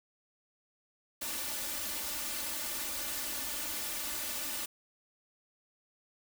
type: noise with comb filter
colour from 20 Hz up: white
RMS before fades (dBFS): -37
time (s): 1.21-4.66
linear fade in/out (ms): 10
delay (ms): 3.4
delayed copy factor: +1
effects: none